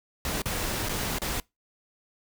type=noise with dropouts; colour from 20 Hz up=pink; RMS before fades=-30 dBFS; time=0.25-1.4 s; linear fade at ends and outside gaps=1 ms; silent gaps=0.419-0.457 / 0.887-0.893 / 1.185-1.218 s; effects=noise-tail reverb RT60 0.2 s tail -24 dB re dry